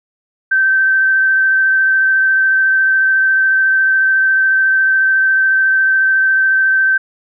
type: tone with vibrato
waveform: sine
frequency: 1551 Hz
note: G6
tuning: 19 cents flat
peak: -9 dBFS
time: 0.51-6.98 s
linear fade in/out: 10 ms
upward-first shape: sine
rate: 14 Hz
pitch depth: 11 cents each way
effects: none